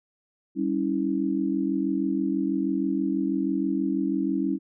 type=chord; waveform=sine; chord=C# diminished; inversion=second; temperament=equal with one note detuned; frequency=196 / 277.2 / 323.4 Hz; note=G3 / C#4 / E4; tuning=0 / 0 / -33 cents; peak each=-29 / -26 / -27 dBFS; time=0.55-4.59 s; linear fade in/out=50 ms; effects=none